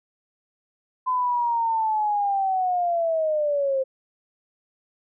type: linear sweep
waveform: sine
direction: down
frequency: 1021 to 523.3 Hz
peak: -20 dBFS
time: 1.06-3.84 s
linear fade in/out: 20 ms
effects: none